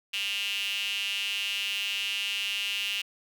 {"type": "tone with high-pass filter", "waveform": "sawtooth", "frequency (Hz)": 200.1, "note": "G3", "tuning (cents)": 36, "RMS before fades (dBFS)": -31, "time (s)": [0.13, 3.02], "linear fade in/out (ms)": 10, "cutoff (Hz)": 2800, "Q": 8, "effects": []}